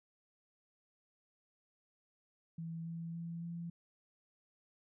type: tone with pitch steps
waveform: sine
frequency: 164.81 / 166.44 / 168.08 / 169.74 Hz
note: E3 / E3 / E3 / F3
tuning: 0 / +17 / +34 / -49 cents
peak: -40 dBFS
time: 2.58-3.7 s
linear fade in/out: 5 ms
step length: 280 ms
effects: none